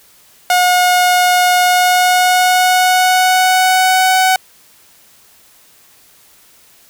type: tone with pitch glide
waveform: sawtooth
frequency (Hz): 722 to 749.6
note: F#5 to F#5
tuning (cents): -43 to +22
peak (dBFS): -5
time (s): 0.5-4.36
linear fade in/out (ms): 2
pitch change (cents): +65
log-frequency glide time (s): 1.6-4.15
effects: white hiss -47 dBFS RMS until 6.89 s